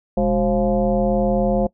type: tone with frequency modulation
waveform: sine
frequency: 369.5 Hz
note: F#4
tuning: 2 cents flat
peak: -15 dBFS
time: 0.17-1.67 s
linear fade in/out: 5 ms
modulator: 163 Hz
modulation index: 1.9
effects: noise-tail reverb RT60 0.1 s tail -22 dB re dry